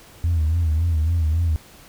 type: tone with vibrato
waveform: sine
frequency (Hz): 81.2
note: E2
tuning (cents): -26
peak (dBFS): -15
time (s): 0.24-1.56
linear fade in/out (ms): 0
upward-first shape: sine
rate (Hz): 3.6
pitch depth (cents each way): 94
effects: tanh soft clip ceiling -14 dBFS + pink hiss -47 dBFS RMS until 1.88 s